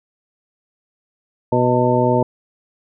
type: harmonic tone with a mistuned harmonic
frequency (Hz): 123.47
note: B2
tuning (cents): 0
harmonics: 1 / 2 / 3 / 4 / 5 / 7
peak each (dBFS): -20 / -20 / -20 / -20 / -20 / -20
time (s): 1.52-2.23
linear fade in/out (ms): 5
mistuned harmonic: 7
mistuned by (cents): +60
effects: none